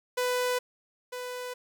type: tone pair in turn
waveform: sawtooth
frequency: 497.5 / 497.5 Hz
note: B4 / B4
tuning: +13 / +13 cents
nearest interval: unison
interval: 0 cents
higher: neither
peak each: -22 / -31 dBFS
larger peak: first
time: 0.17-0.59 / 1.12-1.54 s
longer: neither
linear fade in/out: 10 ms
effects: none